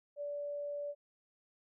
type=tone; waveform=sine; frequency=579 Hz; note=D5; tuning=25 cents flat; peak=-37 dBFS; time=0.16-0.95 s; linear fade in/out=50 ms; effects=none